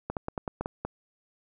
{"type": "clicks", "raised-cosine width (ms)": 1, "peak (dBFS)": -17, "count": 8, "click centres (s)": [0.1, 0.168, 0.284, 0.378, 0.478, 0.61, 0.659, 0.85], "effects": []}